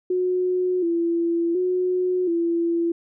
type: tone with vibrato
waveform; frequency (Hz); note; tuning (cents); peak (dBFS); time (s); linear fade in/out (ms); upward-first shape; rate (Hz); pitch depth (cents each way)
sine; 351.1; F4; +9; -19; 0.1-2.92; 5; square; 0.69; 66
effects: none